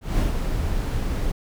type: noise with ADSR envelope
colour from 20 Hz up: brown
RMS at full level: -19 dBFS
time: 0.01-1.32 s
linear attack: 180 ms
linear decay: 130 ms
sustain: -5 dB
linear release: 10 ms
effects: none